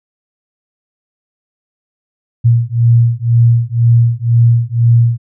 sine beating tone pair, 116.54 / 118.54 Hz, A#2 / A#2, 0 / +29 cents, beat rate 2 Hz, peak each -10 dBFS, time 2.44-5.18 s, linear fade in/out 20 ms, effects none

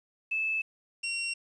sine / sawtooth tone pair in turn, 2619 / 2741 Hz, E7 / F7, -12 / -33 cents, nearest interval minor second, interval 79 cents, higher second, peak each -27 dBFS, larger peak neither, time 0.31-0.62 / 1.03-1.34 s, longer neither, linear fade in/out 10 ms, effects resampled to 22050 Hz + 10-bit

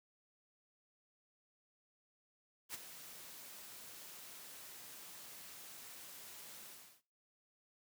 white noise with ADSR envelope, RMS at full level -43 dBFS, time 2.69-7.02 s, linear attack 52 ms, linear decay 21 ms, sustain -10 dB, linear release 350 ms, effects noise-tail reverb RT60 0.4 s tail -21 dB re dry + high-pass 100 Hz 12 dB/octave

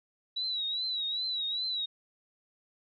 sine tone with vibrato, 3901 Hz, B7, 22 cents flat, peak -30 dBFS, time 0.36-1.86 s, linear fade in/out 10 ms, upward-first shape triangle, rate 2.5 Hz, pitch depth 95 cents each way, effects none

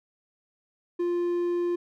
triangle tone, 349.2 Hz, F4, in tune, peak -22 dBFS, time 0.99-1.76 s, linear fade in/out 10 ms, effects none

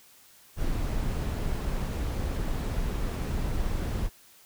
brown noise, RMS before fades -29 dBFS, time 0.56-4.1 s, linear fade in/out 50 ms, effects white hiss -56 dBFS RMS until 4.45 s

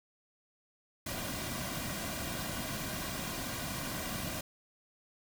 pink noise with comb filter, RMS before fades -38 dBFS, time 1.06-4.41 s, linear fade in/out 5 ms, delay 2.3 ms, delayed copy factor -0.6, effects none

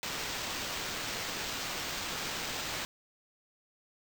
violet noise with sample-and-hold, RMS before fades -37 dBFS, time 0.03-2.85 s, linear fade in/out 0 ms, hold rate 11025 Hz, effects none

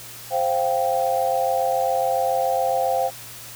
sine chord, C suspended fourth, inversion none, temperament just, 523.3 / 697.7 / 784.9 Hz, C5 / F5 / G5, 0 / -2 / +2 cents, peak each -23 dBFS, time 0.3-3.11 s, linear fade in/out 50 ms, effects added 118 Hz sine -48 dBFS peak until 3.55 s + white hiss -39 dBFS RMS until 3.55 s

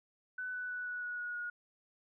sine tone with pitch steps, 1500 / 1490.5 / 1481.1 / 1471.7 / 1462.4 / 1453.1 / 1443.9 Hz, F#6 / F#6 / F#6 / F#6 / F#6 / F#6 / F#6, +23 / +12 / +1 / -10 / -21 / -32 / -43 cents, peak -37 dBFS, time 0.38-1.5 s, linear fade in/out 5 ms, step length 160 ms, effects none

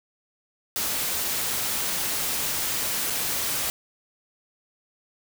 white noise with dropouts, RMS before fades -27 dBFS, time 0.76-3.7 s, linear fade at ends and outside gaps 0 ms, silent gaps 3.1-3.104 s, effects none

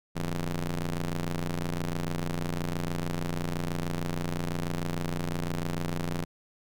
sawtooth ring-modulated tone, 87.31 Hz, F2, in tune, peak -22 dBFS, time 0.15-6.25 s, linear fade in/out 20 ms, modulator 74.2 Hz, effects none

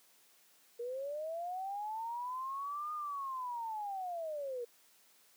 sine linear two-way sweep, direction up then down, 466.2 to 1228 to 466.2 Hz, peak -37 dBFS, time 0.79-4.65 s, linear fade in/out 10 ms, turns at 2.93 s, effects white hiss -66 dBFS RMS until 5.36 s + high-pass 200 Hz 12 dB/octave

